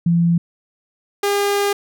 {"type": "tone pair in turn", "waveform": ["sine", "sawtooth"], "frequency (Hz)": [170, 404.3], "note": ["F3", "G#4"], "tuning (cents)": [-46, -46], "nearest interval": "octave + minor third", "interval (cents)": 1500, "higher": "second", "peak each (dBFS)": -12, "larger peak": "neither", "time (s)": [[0.06, 0.38], [1.23, 1.73]], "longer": "second", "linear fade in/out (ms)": 5, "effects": []}